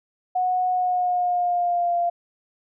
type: tone with pitch glide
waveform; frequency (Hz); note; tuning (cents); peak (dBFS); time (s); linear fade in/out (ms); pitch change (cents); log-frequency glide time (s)
sine; 733 to 693.9; F#5 to F5; -16 to -11; -19; 0.35-2.1; 10; -95; 0.69-1.96
effects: none